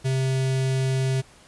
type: tone with notch filter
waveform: square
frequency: 132.1 Hz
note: C3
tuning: 17 cents sharp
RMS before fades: -23 dBFS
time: 0.04-1.22 s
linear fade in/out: 20 ms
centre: 1100 Hz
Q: 1.2
effects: pink hiss -52 dBFS RMS until 1.47 s + resampled to 24000 Hz